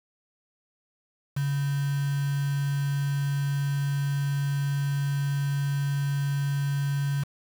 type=tone with quantisation; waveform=sine; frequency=140.9 Hz; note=C#3; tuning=29 cents sharp; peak=-24 dBFS; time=1.36-7.24 s; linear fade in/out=10 ms; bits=6; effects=none